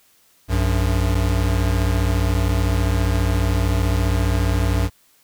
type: tone pair together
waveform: square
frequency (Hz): 59.78 / 94.9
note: A#1 / F#2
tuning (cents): +44 / +44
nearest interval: minor sixth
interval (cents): 800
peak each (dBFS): -20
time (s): 0.48-4.9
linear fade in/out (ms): 50
effects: white hiss -57 dBFS RMS until 5.23 s